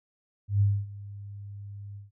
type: tone with ADSR envelope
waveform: sine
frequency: 101 Hz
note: G#2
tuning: 48 cents flat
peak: -18 dBFS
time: 0.48-2.11 s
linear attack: 130 ms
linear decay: 250 ms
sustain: -20 dB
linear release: 150 ms
effects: none